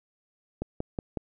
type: click train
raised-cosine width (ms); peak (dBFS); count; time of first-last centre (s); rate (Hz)
2; -17; 4; 0.62-1.172; 5.43
effects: none